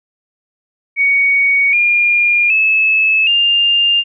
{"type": "tone with pitch steps", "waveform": "sine", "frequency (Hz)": [2238, 2413, 2601, 2803], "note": ["C#7", "D7", "E7", "F7"], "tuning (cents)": [16, 46, -24, 6], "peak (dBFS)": -9, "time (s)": [0.96, 4.04], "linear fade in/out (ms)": 50, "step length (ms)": 770, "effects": []}